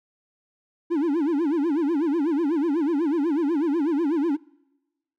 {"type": "tone with vibrato", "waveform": "triangle", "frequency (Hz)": 309.2, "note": "D#4", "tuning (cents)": -11, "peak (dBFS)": -18, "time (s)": [0.9, 4.37], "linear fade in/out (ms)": 20, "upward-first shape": "sine", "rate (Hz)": 8.1, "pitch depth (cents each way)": 210, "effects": ["noise-tail reverb RT60 1.0 s tail -25 dB re dry"]}